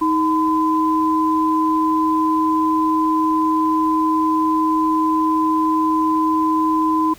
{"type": "tone pair together", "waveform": "sine", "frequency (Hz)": [315.7, 1013.9], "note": ["D#4", "B5"], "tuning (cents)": [25, 45], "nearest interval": "octave + minor sixth", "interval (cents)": 2020, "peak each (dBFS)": -17, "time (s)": [0.01, 7.14], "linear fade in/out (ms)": 10, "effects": ["pink hiss -44 dBFS RMS until 7.18 s"]}